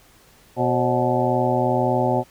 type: harmonic tone with a mistuned harmonic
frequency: 123.47 Hz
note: B2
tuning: in tune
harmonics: 1 / 2 / 3 / 4 / 5 / 6 / 7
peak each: -25 / -25 / -25 / -25 / -25 / -25 / -25 dBFS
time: 0.56-2.24 s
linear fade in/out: 50 ms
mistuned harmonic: 4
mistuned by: +140 cents
effects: pink hiss -53 dBFS RMS until 2.3 s